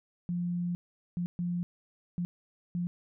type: tone bursts at uneven times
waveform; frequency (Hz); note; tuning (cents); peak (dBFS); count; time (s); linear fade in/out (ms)
sine; 175.2; F3; +6; -29; 5; 0.29-0.75 / 1.17-1.26 / 1.39-1.63 / 2.18-2.25 / 2.75-2.87; 0
effects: none